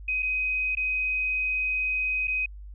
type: tone with dropouts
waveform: sine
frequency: 2516 Hz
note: D#7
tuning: 19 cents sharp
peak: -24 dBFS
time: 0.08-2.46 s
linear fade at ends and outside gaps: 5 ms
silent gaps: 0.224-0.228 / 0.752-0.77 / 2.273-2.279 s
effects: added 50 Hz sine -39 dBFS peak until 2.74 s